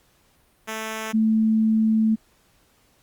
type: tone pair in turn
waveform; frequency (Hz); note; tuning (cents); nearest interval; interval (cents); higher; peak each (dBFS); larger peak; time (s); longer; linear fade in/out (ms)
5% pulse / sine; 220 / 220; A3 / A3; 0 / 0; unison; 0; neither; -17 / -16; second; 0.67-1.13 / 1.13-2.16; second; 20
effects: pink hiss -61 dBFS RMS until 3.02 s + Opus 48 kbps